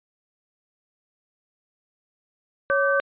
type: tone cluster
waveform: sine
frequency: 556 / 1166 / 1539 Hz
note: C#5 / D6 / G6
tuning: +5 / -13 / -32 cents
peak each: -21 / -26 / -22 dBFS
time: 2.7-3 s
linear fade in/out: 0 ms
effects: resampled to 8000 Hz